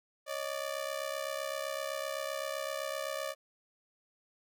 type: ring-modulated tone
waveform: sawtooth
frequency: 587.3 Hz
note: D5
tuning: in tune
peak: -28 dBFS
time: 0.26-3.35 s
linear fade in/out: 50 ms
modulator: 33.9 Hz
effects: none